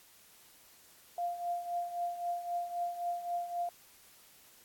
sine tone with tremolo, 698.5 Hz, F5, in tune, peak -30 dBFS, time 1.18-3.69 s, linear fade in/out 2 ms, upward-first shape triangle, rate 3.8 Hz, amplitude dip 75%, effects white hiss -60 dBFS RMS until 4.64 s + AAC 64 kbps

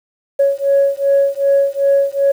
sine beating tone pair, 554.4 / 557 Hz, C#5 / C#5, 0 / +8 cents, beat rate 2.6 Hz, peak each -13 dBFS, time 0.39-2.32 s, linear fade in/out 10 ms, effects tanh soft clip ceiling -5 dBFS + 7-bit

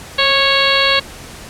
harmonic tone with a mistuned harmonic, 552 Hz, C#5, 7 cents flat, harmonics 1 / 2 / 3 / 4 / 5 / 6 / 7 / 8, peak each -19 / -19 / -19 / -19 / -19 / -19 / -19 / -19 dBFS, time 0.18-1 s, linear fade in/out 10 ms, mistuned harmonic 1, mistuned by -27 cents, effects pink hiss -34 dBFS RMS until 1.49 s + low-pass 11000 Hz 12 dB/octave

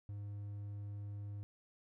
triangle tone, 102.1 Hz, G#2, 29 cents flat, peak -40 dBFS, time 0.09-1.43 s, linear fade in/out 0 ms, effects none

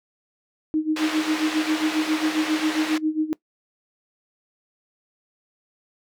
sine tone with tremolo, 311.1 Hz, D#4, in tune, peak -17 dBFS, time 0.74-3.33 s, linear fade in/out 0 ms, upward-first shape sine, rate 7.4 Hz, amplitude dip 85%
white band-pass noise, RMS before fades -30 dBFS, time 0.96-2.98 s, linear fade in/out 5 ms, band 350 to 3000 Hz, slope 12 dB/octave
effects noise-tail reverb RT60 0.1 s tail -21 dB re dry

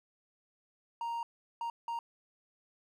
triangle tone bursts at uneven times, 932.3 Hz, A#5, in tune, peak -32 dBFS, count 3, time 1.01-1.23 / 1.61-1.7 / 1.88-1.99 s, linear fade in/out 2 ms, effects none

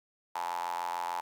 sawtooth tone with high-pass filter, 86.7 Hz, F2, 12 cents flat, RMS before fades -35 dBFS, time 0.35-1.21 s, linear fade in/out 5 ms, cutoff 890 Hz, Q 9.9, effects none

